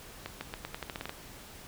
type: accelerating click train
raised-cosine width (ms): 0.3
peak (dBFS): -20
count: 11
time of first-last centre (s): 0.26-1.094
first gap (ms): 150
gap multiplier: 0.86
effects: pink hiss -49 dBFS RMS until 1.67 s